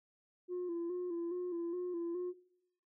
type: tone with vibrato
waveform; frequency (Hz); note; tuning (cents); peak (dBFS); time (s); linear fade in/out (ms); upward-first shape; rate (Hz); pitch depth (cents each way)
sine; 349.2; F4; 0; -34; 0.48-2.34; 50; square; 2.4; 47
effects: noise-tail reverb RT60 0.8 s tail -22 dB re dry + tanh soft clip ceiling -34 dBFS